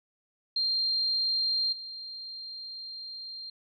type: tone with level steps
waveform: sine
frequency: 4186 Hz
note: C8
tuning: in tune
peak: -25 / -38 dBFS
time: 0.56-3.5 s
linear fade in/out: 5 ms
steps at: 1.72 s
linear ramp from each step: 10 ms
effects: none